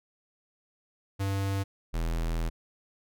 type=tone pair in turn; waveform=square; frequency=98 / 41.2 Hz; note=G2 / E1; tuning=0 / 0 cents; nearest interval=octave + minor third; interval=1500 cents; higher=first; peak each=-28 dBFS; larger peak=neither; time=1.19-1.64 / 1.93-2.5 s; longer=second; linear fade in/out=20 ms; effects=none